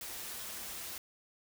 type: noise with comb filter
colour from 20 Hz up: white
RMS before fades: -43 dBFS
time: 0.01-0.98 s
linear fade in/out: 2 ms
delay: 7.1 ms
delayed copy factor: -0.5
effects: none